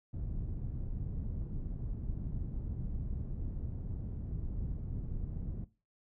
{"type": "low-pass noise", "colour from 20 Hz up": "pink", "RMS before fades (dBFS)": -38, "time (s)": [0.13, 5.65], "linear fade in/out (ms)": 10, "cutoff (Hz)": 150, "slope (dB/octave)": 12, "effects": ["noise-tail reverb RT60 0.3 s tail -18 dB re dry"]}